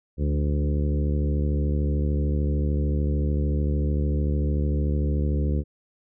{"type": "harmonic tone with a mistuned harmonic", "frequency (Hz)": 73.42, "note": "D2", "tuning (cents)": 0, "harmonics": [1, 2, 3, 4, 5, 6, 7], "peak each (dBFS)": [-22, -28, -32, -34, -36, -38, -39], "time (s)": [0.17, 5.64], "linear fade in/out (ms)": 50, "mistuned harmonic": 3, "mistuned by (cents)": -25, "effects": []}